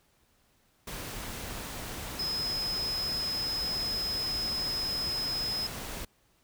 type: tone in noise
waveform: sine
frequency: 5100 Hz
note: D#8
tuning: 42 cents sharp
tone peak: -30 dBFS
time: 2.19-5.67 s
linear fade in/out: 5 ms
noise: pink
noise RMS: -39 dBFS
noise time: 0.87-6.05 s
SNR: +6 dB
effects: pink hiss -68 dBFS RMS until 6.43 s